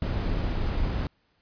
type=noise; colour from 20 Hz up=brown; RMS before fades=-27 dBFS; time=0.02-1.07 s; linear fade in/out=2 ms; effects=pink hiss -69 dBFS RMS until 1.41 s + resampled to 11025 Hz